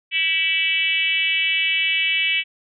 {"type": "tone with frequency modulation", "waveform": "sine", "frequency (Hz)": 2637, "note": "E7", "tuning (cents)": 0, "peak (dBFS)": -17, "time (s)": [0.11, 2.44], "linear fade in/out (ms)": 50, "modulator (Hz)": 343, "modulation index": 1.5, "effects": []}